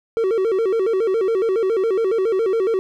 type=tone with vibrato; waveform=triangle; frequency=415.3 Hz; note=G#4; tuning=in tune; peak=-14 dBFS; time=0.17-2.79 s; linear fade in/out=0 ms; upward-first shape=square; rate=7.2 Hz; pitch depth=160 cents each way; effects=none